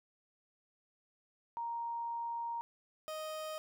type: tone pair in turn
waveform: sine / 30% pulse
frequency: 934 / 623.4 Hz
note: A#5 / D#5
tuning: +3 / +3 cents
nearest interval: perfect fifth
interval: 700 cents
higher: first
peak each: -36 / -37 dBFS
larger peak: first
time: 1.57-2.61 / 3.08-3.58 s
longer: first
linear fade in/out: 0 ms
effects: none